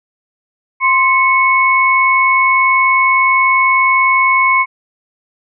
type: tone pair together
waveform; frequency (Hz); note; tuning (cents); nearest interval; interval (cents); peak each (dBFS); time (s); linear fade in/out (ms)
sine; 1046.5 / 2205; C6 / C#7; 0 / -10; octave + minor second; 1290; -11; 0.8-4.66; 50
effects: none